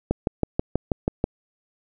click train, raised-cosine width 2 ms, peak -7 dBFS, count 8, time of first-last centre 0.11-1.241 s, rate 6.19 Hz, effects none

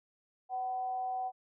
sine tone with amplitude modulation, 754 Hz, F#5, 32 cents sharp, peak -31 dBFS, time 0.49-1.32 s, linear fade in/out 50 ms, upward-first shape sine, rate 246 Hz, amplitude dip 35%, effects none

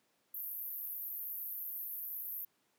white band-pass noise, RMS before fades -42 dBFS, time 0.34-2.45 s, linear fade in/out 5 ms, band 12000 to 15000 Hz, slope 96 dB/octave, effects pink hiss -75 dBFS RMS until 2.78 s + high-pass 200 Hz 12 dB/octave

